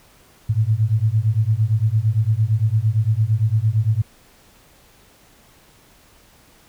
sine beating tone pair, 105.2 / 114 Hz, G#2 / A#2, +23 / -38 cents, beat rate 8.8 Hz, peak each -18 / -18 dBFS, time 0.49-4.02 s, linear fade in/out 10 ms, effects pink hiss -52 dBFS RMS until 6.68 s

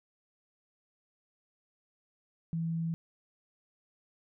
sine tone, 164.81 Hz, E3, in tune, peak -30 dBFS, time 2.53-2.94 s, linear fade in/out 0 ms, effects none

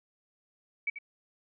sine tone with echo, 2281 Hz, C#7, 49 cents sharp, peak -27 dBFS, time 0.87-0.9 s, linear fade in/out 5 ms, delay 87 ms, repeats 1, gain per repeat -11 dB, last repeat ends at 0.987 s, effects none

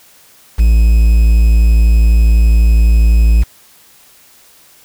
triangle tone with quantisation, 56 Hz, A1, 31 cents sharp, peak -3 dBFS, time 0.58-3.44 s, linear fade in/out 20 ms, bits 5, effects white hiss -45 dBFS RMS until 4.84 s

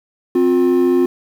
triangle tone pair together, 261.6 / 356.1 Hz, C4 / F4, 0 / +34 cents, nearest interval perfect fourth, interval 534 cents, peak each -13 / -10 dBFS, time 0.35-1.06 s, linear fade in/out 5 ms, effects tanh soft clip ceiling -3 dBFS + 7-bit

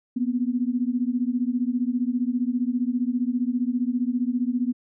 sine beating tone pair, 240 / 255 Hz, B3 / C4, -49 / -44 cents, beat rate 15 Hz, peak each -24 / -25 dBFS, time 0.16-4.73 s, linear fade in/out 10 ms, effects none

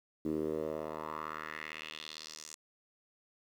10% pulse tone with band-pass filter sweep, 77.7 Hz, D#2, 2 cents flat, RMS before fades -40 dBFS, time 0.25-2.55 s, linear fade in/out 5 ms, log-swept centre 300 to 7200 Hz, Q 2.8, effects 10-bit

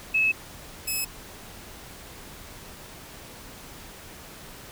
sine / 5% pulse tone pair in turn, 2590 / 2581 Hz, E7 / E7, -31 / -37 cents, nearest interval unison, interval 6 cents, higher first, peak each -19 / -17 dBFS, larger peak second, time 0.14-0.32 / 0.87-1.05 s, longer neither, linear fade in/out 10 ms, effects pink hiss -44 dBFS RMS until 4.71 s

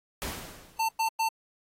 pink noise with exponential decay, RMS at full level -32 dBFS, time 0.22-1.01 s, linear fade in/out 0 ms, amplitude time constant 170 ms
square tone bursts, 895 Hz, A5, 29 cents sharp, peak -25 dBFS, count 3, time 0.79-1.29 s, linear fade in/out 10 ms, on 100 ms, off 100 ms
effects AAC 48 kbps

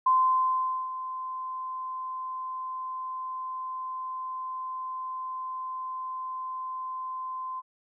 sine tone with ADSR envelope, 1034 Hz, C6, 21 cents flat, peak -18 dBFS, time 0.06-7.62 s, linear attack 7 ms, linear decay 820 ms, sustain -14 dB, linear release 34 ms, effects none

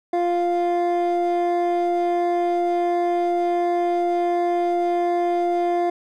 triangle tone pair together, 348.9 / 698.5 Hz, F4 / F5, -2 / 0 cents, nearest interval octave, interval 1202 cents, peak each -18 dBFS, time 0.13-5.9 s, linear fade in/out 5 ms, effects tanh soft clip ceiling -13 dBFS

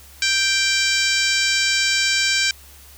harmonic tone, 784 Hz, G5, in tune, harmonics 2 / 3 / 4 / 5 / 6 / 7 / 8 / 9 / 10, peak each -23 / -22 / -26 / -26 / -25 / -25 / -31 / -28 / -31 dBFS, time 0.22-2.51 s, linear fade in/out 2 ms, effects added 69 Hz sine -46 dBFS peak until 2.97 s + white hiss -46 dBFS RMS until 2.97 s

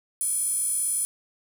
square tone with high-pass filter, 469.1 Hz, A#4, 11 cents sharp, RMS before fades -26 dBFS, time 0.21-1.05 s, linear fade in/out 0 ms, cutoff 9800 Hz, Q 9.8, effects none

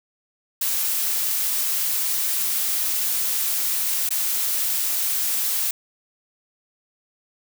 blue noise with dropouts, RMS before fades -23 dBFS, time 0.61-5.71 s, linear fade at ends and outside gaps 5 ms, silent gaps 4.091-4.106 s, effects none

